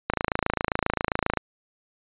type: click train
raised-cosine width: 0.5 ms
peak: -7 dBFS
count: 36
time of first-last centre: 0.1-1.373 s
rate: 27.5 Hz
effects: resampled to 8000 Hz